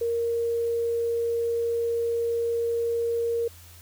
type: tone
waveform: sine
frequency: 466.2 Hz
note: A#4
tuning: in tune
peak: -23 dBFS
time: 0.01-3.48 s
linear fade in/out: 5 ms
effects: added 85 Hz sine -48 dBFS peak until 3.81 s + white hiss -51 dBFS RMS until 3.81 s